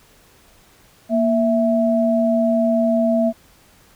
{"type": "tone pair together", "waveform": "sine", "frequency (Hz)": [234.3, 659.3], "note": ["A#3", "E5"], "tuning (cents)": [9, 0], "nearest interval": "octave + tritone", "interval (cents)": 1791, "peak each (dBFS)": -17, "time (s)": [1.09, 3.33], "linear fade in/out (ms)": 50, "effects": ["pink hiss -52 dBFS RMS until 3.95 s"]}